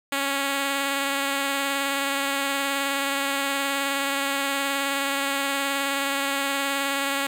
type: tone with vibrato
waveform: 5% pulse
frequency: 277.2 Hz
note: C#4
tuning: in tune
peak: -12 dBFS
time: 0.12-7.27 s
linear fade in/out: 5 ms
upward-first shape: triangle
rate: 19 Hz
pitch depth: 21 cents each way
effects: none